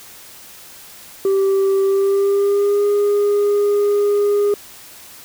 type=tone with pitch glide; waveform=sine; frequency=389.5 to 409.6 Hz; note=G4 to G#4; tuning=-11 to -24 cents; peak=-10 dBFS; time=1.25-4.54 s; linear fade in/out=2 ms; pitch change=+87 cents; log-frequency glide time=1.84-2.86 s; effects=tanh soft clip ceiling -12 dBFS + white hiss -40 dBFS RMS until 5.24 s